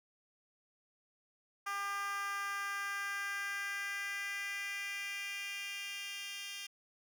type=tone with high-pass filter sweep; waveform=10% pulse; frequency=400 Hz; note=G4; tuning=35 cents sharp; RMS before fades=-40 dBFS; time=1.66-6.67 s; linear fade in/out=10 ms; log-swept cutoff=1100 to 3200 Hz; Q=2.7; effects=none